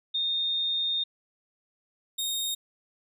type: tone pair in turn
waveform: sine / sawtooth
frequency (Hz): 3665 / 3705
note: A#7 / A#7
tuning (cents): -30 / -11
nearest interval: unison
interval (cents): 19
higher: second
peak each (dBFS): -25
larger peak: neither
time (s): 0.14-1.04 / 2.18-2.55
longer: first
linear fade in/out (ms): 10
effects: none